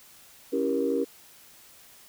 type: chord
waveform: sine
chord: C# diminished seventh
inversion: none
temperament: equal with one note detuned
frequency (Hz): 277.2 / 329.6 / 392 / 472.7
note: C#4 / E4 / G4 / Bb4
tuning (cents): 0 / 0 / 0 / +24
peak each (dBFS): -28 / -32 / -29 / -27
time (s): 0.52-1.05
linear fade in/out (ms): 20
effects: tanh soft clip ceiling -14 dBFS + white hiss -53 dBFS RMS until 2.08 s